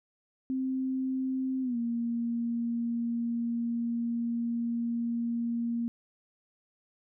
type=tone with pitch glide; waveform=sine; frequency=261.6 to 234.4 Hz; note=C4 to A#3; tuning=0 to +10 cents; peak=-28 dBFS; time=0.5-5.88 s; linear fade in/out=0 ms; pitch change=-190 cents; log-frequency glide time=1.62-1.77 s; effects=none